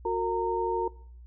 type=tone cluster; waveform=sine; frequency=365 / 457 / 920 Hz; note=F#4 / A#4 / A#5; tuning=-24 / -34 / -23 cents; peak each=-30 dBFS; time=0.05-0.88 s; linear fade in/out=5 ms; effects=noise-tail reverb RT60 0.6 s tail -21 dB re dry + added 60 Hz sine -45 dBFS peak until 1.26 s